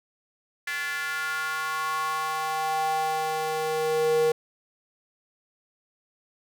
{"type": "tone with high-pass filter sweep", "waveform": "square", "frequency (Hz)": 157.1, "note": "D#3", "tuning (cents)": 17, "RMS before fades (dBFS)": -27, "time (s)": [0.67, 4.32], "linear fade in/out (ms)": 5, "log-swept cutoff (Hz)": [1800, 450], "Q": 4.4, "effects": []}